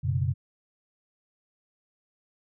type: chord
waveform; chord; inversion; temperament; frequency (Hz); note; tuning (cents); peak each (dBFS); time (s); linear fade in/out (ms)
sine; F# suspended fourth; none; equal; 92.5 / 123.47 / 138.59; F#2 / B2 / C#3; 0 / 0 / 0; -28; 0.03-0.34; 20
effects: none

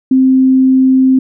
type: tone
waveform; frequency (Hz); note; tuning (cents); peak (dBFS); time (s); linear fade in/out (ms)
sine; 261.6; C4; 0; -5; 0.11-1.19; 5
effects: none

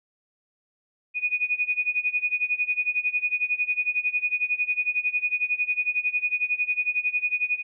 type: tone with tremolo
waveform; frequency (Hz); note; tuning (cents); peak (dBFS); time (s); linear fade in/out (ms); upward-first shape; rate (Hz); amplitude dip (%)
sine; 2473; D#7; -11; -19; 1.14-7.63; 50; sine; 11; 90
effects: none

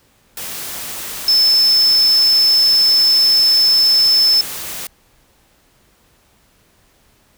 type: tone in noise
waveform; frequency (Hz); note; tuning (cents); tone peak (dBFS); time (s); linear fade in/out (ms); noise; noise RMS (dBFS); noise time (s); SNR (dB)
sine; 5260; E8; -5; -9; 1.28-4.41; 2; white; -27; 0.37-4.87; +15
effects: pink hiss -55 dBFS RMS until 7.37 s

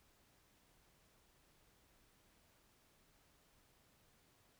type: silence
effects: pink hiss -72 dBFS RMS until 4.59 s

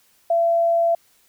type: tone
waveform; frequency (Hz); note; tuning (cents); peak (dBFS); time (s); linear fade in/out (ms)
sine; 675; E5; +41; -15; 0.3-0.95; 5
effects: white hiss -59 dBFS RMS until 1.28 s

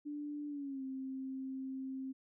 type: tone with pitch glide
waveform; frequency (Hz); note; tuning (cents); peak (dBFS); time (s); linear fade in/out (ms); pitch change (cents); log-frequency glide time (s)
sine; 293.7 to 264.7; D4 to C4; 0 to +20; -39; 0.05-2.13; 20; -180; 0.48-0.83
effects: none

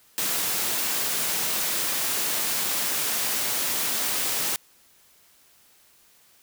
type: high-pass noise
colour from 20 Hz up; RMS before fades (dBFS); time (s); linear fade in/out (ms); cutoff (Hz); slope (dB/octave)
white; -26; 0.18-4.56; 0; 140; 12
effects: white hiss -58 dBFS RMS until 6.42 s

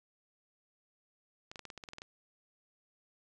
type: clicks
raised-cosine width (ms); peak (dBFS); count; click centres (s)
0.2; -28; 11; 1.515 / 1.558 / 1.593 / 1.653 / 1.702 / 1.777 / 1.838 / 1.888 / 1.934 / 1.984 / 2.019
effects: resampled to 24000 Hz

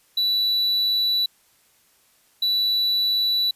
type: tone pair in turn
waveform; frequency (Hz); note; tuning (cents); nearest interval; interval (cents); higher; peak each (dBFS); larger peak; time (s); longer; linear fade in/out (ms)
triangle; 3951 / 3951; B7 / B7; 0 / 0; unison; 0; neither; -17; neither; 0.17-1.26 / 2.42-3.51; neither; 5
effects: white hiss -60 dBFS RMS until 3.55 s + resampled to 32000 Hz

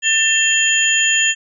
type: tone cluster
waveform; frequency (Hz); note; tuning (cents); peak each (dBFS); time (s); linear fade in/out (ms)
sine; 1784 / 2703 / 3184 / 6920; A6 / E7 / G7 / A8; +23 / +43 / +26 / -30; -18; 0.02-1.35; 50
effects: none

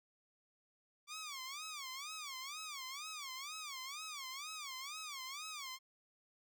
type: tone with vibrato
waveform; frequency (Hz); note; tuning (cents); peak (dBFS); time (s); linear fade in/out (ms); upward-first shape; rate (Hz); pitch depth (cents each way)
10% pulse; 1150; D6; -37; -36; 1.07-5.79; 50; sine; 2.1; 190
effects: none

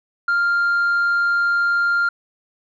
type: tone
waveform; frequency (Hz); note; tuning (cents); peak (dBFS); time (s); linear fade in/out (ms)
sine; 1396.9; F6; 0; -13; 0.28-2.09; 5
effects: tanh soft clip ceiling -14 dBFS

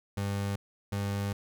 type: tone pair in turn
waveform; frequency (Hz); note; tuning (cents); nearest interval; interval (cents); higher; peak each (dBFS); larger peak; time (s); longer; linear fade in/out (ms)
30% pulse; 100 / 100.38; G2 / G2; +35 / +42; unison; 7; second; -27; neither; 0.17-0.56 / 0.92-1.33; second; 5
effects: none

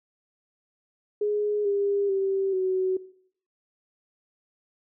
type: tone with pitch steps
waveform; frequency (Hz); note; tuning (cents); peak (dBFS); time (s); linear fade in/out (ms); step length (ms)
sine; 416.8 / 402.1 / 388 / 374.3; G#4 / G4 / G4 / F#4; +6 / +44 / -18 / +20; -22; 1.21-2.97; 5; 440
effects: noise-tail reverb RT60 0.6 s tail -18 dB re dry

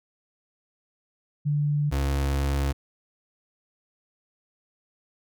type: tone pair in turn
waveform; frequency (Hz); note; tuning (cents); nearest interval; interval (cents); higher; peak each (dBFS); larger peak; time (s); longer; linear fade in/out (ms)
sine / 35% pulse; 146.83 / 69.29; D3 / C#2; 0 / 0; octave + minor second; 1300; first; -21; neither; 1.45-1.91 / 1.91-2.73; second; 20
effects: none

